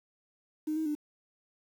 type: tone with pitch steps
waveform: triangle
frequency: 307.9 / 316.6 / 298.3 Hz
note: D#4 / D#4 / D4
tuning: -18 / +30 / +27 cents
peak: -25 dBFS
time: 0.67-0.952 s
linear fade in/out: 10 ms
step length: 94 ms
effects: tanh soft clip ceiling -27 dBFS + 9-bit